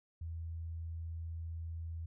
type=tone; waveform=sine; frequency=82.41 Hz; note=E2; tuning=in tune; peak=-39 dBFS; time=0.21-2.06 s; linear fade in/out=5 ms; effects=none